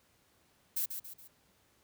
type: noise with echo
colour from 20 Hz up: violet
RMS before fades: -33 dBFS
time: 0.76-0.86 s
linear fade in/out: 10 ms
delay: 140 ms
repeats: 3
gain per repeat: -7 dB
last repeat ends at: 1.28 s
effects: pink hiss -69 dBFS RMS until 1.83 s + high-pass 60 Hz 12 dB/octave